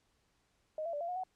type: tone with pitch steps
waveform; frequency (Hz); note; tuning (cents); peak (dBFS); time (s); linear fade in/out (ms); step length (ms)
sine; 621 / 674 / 584 / 683 / 720 / 746; D#5 / E5 / D5 / F5 / F#5 / F#5; -3 / +38 / -10 / -39 / -47 / +14; -35; 0.78-1.236; 2; 76
effects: pink hiss -75 dBFS RMS until 1.35 s + low-pass 9000 Hz 12 dB/octave